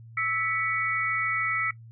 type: tone cluster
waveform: sine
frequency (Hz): 1311 / 1965 / 2238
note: E6 / B6 / C#7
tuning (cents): -10 / -9 / +16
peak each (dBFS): -29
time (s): 0.17-1.71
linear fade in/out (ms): 5
effects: noise-tail reverb RT60 0.1 s tail -18 dB re dry + added 114 Hz sine -44 dBFS peak until 1.91 s